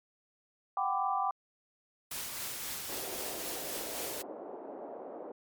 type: chord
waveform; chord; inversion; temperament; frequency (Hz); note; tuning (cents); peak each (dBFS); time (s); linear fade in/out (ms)
sine; G major seventh; third; equal with one note detuned; 740 / 784 / 1001 / 1174.7; F#5 / G5 / B5 / D6; 0 / 0 / +23 / 0; -37 / -32 / -36 / -33; 0.77-1.31; 2
type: noise with tremolo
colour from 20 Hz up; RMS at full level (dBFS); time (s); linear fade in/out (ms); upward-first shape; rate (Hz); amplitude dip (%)
white; -38; 2.11-4.22; 5; triangle; 3.8; 30
type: band-pass noise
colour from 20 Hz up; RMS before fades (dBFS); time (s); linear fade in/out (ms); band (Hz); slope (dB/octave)
white; -44; 2.89-5.32; 5; 290 to 710; 24
effects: MP3 96 kbps